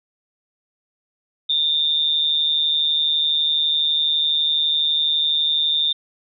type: tone with amplitude modulation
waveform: sine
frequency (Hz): 3618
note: A7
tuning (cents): +48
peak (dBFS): -13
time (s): 1.49-5.93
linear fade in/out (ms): 10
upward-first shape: sine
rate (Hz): 152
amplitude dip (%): 75
effects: none